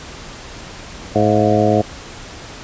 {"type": "harmonic tone with a mistuned harmonic", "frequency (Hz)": 106.7, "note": "G#2", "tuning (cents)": 47, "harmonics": [1, 2, 3, 4, 5, 6, 7], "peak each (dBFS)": [-19, -19, -19, -19, -19, -19, -19], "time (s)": [1.15, 1.82], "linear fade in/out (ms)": 10, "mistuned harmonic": 7, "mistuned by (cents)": -69, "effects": ["pink hiss -34 dBFS RMS until 2.63 s", "resampled to 16000 Hz"]}